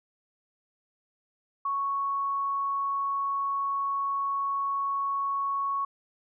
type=tone; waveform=sine; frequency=1108.7 Hz; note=C#6; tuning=in tune; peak=-26 dBFS; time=1.65-5.85 s; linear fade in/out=5 ms; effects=none